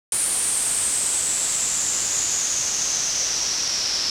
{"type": "noise with low-pass filter sweep", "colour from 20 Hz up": "white", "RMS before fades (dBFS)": -23, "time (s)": [0.12, 4.1], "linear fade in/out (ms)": 2, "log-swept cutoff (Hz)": [9300, 5300], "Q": 8.1, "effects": []}